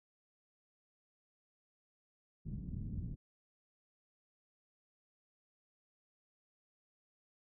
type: low-pass noise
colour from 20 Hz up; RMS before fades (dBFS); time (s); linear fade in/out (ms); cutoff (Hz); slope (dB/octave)
white; -42; 2.45-3.16; 20; 180; 24
effects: none